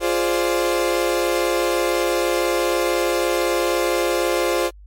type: chord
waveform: 35% pulse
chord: D half-diminished seventh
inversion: first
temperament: equal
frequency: 349.2 / 415.3 / 523.3 / 587.3 Hz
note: F4 / Ab4 / C5 / D5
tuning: 0 / 0 / 0 / 0 cents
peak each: -20 / -24 / -20 / -25 dBFS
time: 0-4.71 s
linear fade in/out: 50 ms
effects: added 50 Hz sine -40 dBFS peak until 4.86 s + MP3 64 kbps